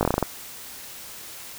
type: slowing click train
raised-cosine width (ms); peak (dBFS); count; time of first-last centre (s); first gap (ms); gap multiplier
1; -6; 8; 0.01-0.227; 19; 1.16
effects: white hiss -40 dBFS RMS until 1.58 s